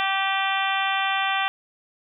harmonic tone with a mistuned harmonic, 388.1 Hz, G4, 17 cents flat, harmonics 2 / 3 / 4 / 5 / 6 / 7 / 8 / 9, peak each -26 / -28 / -29 / -30 / -31 / -31 / -32 / -33 dBFS, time 0-1.48 s, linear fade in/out 0 ms, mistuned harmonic 6, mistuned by +39 cents, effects none

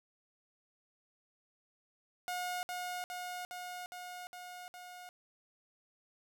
sawtooth tone with echo, 720 Hz, F#5, 47 cents flat, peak -32 dBFS, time 2.28-2.63 s, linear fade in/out 0 ms, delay 410 ms, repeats 6, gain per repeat -2 dB, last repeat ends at 5.09 s, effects none

